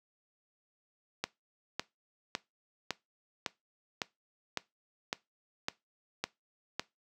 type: click train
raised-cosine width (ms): 0.2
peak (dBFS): -14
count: 11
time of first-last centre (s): 1.24-6.796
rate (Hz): 1.8
effects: noise-tail reverb RT60 0.2 s tail -20 dB re dry + high-pass 150 Hz 12 dB/octave